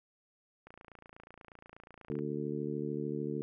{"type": "click train", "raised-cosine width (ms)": 0.5, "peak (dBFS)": -36, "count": 44, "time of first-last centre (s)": [0.67, 2.189], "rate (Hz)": 28.3}
{"type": "harmonic tone", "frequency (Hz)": 73.42, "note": "D2", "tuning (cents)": 0, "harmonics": [2, 3, 4, 5, 6], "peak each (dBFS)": [-40, -40, -40, -40, -40], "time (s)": [2.1, 3.42], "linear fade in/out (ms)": 0}
{"effects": []}